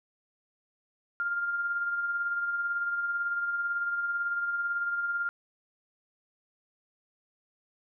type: tone with tremolo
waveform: sine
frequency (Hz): 1400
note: F6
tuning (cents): +4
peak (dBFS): -26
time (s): 1.2-5.29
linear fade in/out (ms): 0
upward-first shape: sine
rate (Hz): 18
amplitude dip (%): 40
effects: none